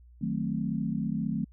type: chord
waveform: sine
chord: D# diminished seventh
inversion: none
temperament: equal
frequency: 155.56 / 185 / 220 / 261.6 Hz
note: D#3 / F#3 / A3 / C4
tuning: 0 / 0 / 0 / 0 cents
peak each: -34 / -33 / -31 / -36 dBFS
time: 0.21-1.45 s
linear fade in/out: 10 ms
effects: added 60 Hz sine -51 dBFS peak until 1.52 s